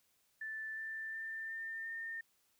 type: tone with pitch steps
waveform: sine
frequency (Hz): 1760 / 1774.3 / 1788.7 / 1803.2 / 1817.9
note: A6 / A6 / A6 / A6 / A#6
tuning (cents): 0 / +14 / +28 / +42 / -44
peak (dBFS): -40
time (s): 0.41-2.21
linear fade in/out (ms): 5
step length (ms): 360
effects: white hiss -75 dBFS RMS until 2.59 s